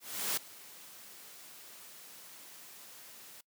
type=noise with ADSR envelope; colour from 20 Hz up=white; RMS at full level=-32 dBFS; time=0-3.41 s; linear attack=370 ms; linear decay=7 ms; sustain=-20 dB; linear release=5 ms; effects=noise-tail reverb RT60 0.1 s tail -23 dB re dry + high-pass 150 Hz 12 dB/octave